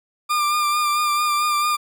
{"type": "tone with vibrato", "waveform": "40% pulse", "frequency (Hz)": 1197, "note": "D6", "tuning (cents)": 33, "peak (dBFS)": -17, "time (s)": [0.29, 1.77], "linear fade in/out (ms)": 20, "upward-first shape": "sine", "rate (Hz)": 4.5, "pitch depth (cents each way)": 27, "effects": []}